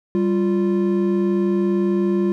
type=tone pair together; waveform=triangle; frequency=196 / 349.2 Hz; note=G3 / F4; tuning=0 / 0 cents; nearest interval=minor seventh; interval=1000 cents; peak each=-17 dBFS; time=0.15-2.32 s; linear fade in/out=0 ms; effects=none